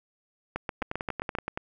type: two click trains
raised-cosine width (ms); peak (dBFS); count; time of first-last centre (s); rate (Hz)
0.5; -16 / -15; 9 / 7; 0.82-1.575 / 0.56-1.352; 10.6 / 7.58
effects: none